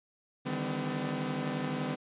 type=tone cluster; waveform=sawtooth; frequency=147.6 / 159.3 / 197.6 / 253.8 Hz; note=D3 / D#3 / G3 / B3; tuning=+9 / +41 / +14 / +47 cents; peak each=-34 / -35 / -35 / -31 dBFS; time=0.45-1.96 s; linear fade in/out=20 ms; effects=resampled to 8000 Hz